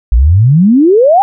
sine exponential sweep, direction up, 52.7 to 821 Hz, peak -3 dBFS, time 0.12-1.22 s, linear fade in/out 0 ms, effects none

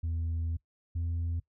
sine tone pair in turn, 82.4 / 84.18 Hz, E2 / E2, 0 / +37 cents, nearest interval unison, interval 37 cents, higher second, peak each -27 dBFS, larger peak neither, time 0.03-0.57 / 0.95-1.4 s, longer first, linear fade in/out 10 ms, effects noise-tail reverb RT60 0.1 s tail -21 dB re dry + tanh soft clip ceiling -28 dBFS

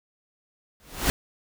pink noise with exponential growth, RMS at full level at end -20 dBFS, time 0.8-1.1 s, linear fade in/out 0 ms, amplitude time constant 65 ms, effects none

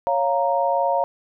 sine chord, Bb minor, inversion first, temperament equal, 554.4 / 698.5 / 932.3 Hz, Db5 / F5 / Bb5, 0 / 0 / 0 cents, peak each -22 dBFS, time 0.07-1.04 s, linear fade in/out 0 ms, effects none

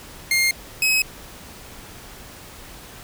sawtooth tone pair in turn, 2123 / 2553 Hz, C7 / D#7, +25 / +44 cents, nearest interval minor third, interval 319 cents, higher second, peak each -13 dBFS, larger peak neither, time 0.31-0.51 / 0.82-1.02 s, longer neither, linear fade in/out 2 ms, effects pink hiss -41 dBFS RMS until 3.03 s

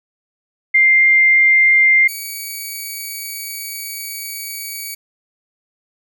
sine / 5% pulse tone pair in turn, 2101 / 2264 Hz, C7 / C#7, +7 / +36 cents, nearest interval minor second, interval 129 cents, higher second, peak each -8 / -16 dBFS, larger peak first, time 0.74-2.08 / 2.08-4.95 s, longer second, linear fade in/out 10 ms, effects none

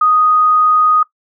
sine tone, 1244.5 Hz, D#6, in tune, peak -8 dBFS, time 0.01-1.03 s, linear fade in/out 5 ms, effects noise-tail reverb RT60 0.1 s tail -19 dB re dry

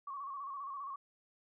sine tone with vibrato, 1108.7 Hz, C#6, in tune, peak -40 dBFS, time 0.07-0.96 s, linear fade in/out 5 ms, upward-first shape square, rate 15 Hz, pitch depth 53 cents each way, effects none

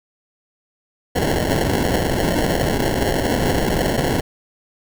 white noise with sample-and-hold, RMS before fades -19 dBFS, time 1.15-4.21 s, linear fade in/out 10 ms, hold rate 1225 Hz, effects none

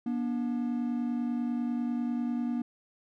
triangle tone pair together, 240.1 / 290.2 Hz, B3 / D4, -49 / -21 cents, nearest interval minor third, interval 328 cents, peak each -27 / -34 dBFS, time 0.06-2.62 s, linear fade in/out 5 ms, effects none

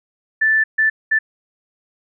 sine tone bursts at uneven times, 1760 Hz, A6, in tune, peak -12 dBFS, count 3, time 0.41-0.64 / 0.78-0.9 / 1.11-1.19 s, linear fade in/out 10 ms, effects none

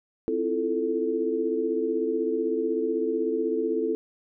sine chord, F major seventh, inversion second, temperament equal with one note detuned, 261.6 / 329.6 / 345.6 / 440 Hz, C4 / E4 / F4 / A4, 0 / 0 / -18 / 0 cents, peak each -32 / -29 / -32 / -26 dBFS, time 0.28-3.95 s, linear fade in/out 0 ms, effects none

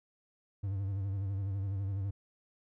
triangle tone with vibrato, 98 Hz, G2, in tune, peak -30 dBFS, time 0.63-2.11 s, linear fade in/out 10 ms, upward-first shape sine, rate 12 Hz, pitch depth 60 cents each way, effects none

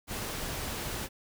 pink noise, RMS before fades -36 dBFS, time 0.07-1.09 s, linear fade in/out 50 ms, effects none

